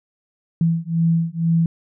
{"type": "beating tone pair", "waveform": "sine", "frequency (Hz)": [164.81, 166.91], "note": ["E3", "E3"], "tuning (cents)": [0, 22], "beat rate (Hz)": 2.1, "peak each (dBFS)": -19, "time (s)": [0.61, 1.66], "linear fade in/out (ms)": 2, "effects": []}